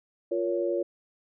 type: chord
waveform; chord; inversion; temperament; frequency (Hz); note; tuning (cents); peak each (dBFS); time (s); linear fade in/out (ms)
sine; Bb minor; second; just; 349.6 / 466.2 / 559.4; F4 / Bb4 / Db5; +2 / 0 / +16; -28 / -32 / -29; 0.31-0.83; 10
effects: none